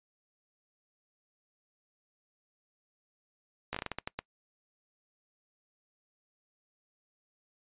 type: slowing click train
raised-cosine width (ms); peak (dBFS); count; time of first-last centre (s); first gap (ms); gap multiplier
0.3; -18; 10; 3.73-4.19; 15; 1.29
effects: noise-tail reverb RT60 0.1 s tail -24 dB re dry + resampled to 8000 Hz